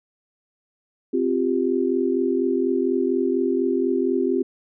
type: chord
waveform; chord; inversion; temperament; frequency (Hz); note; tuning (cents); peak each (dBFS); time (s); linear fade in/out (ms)
sine; C suspended fourth; none; equal with one note detuned; 261.6 / 349.2 / 393.4; C4 / F4 / G4; 0 / 0 / +6; -23; 1.13-4.43; 10
effects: none